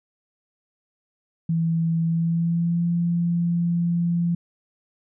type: tone with pitch glide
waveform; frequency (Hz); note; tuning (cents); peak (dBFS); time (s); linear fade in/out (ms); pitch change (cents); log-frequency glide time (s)
sine; 164.81 to 171.41; E3 to F3; 0 to -32; -19; 1.49-4.35; 5; +68; 2.05-2.85
effects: none